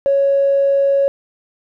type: tone with tanh clipping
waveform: triangle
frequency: 554.4 Hz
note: C#5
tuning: in tune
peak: -11 dBFS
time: 0.06-1.08 s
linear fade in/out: 0 ms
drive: 4 dB
effects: none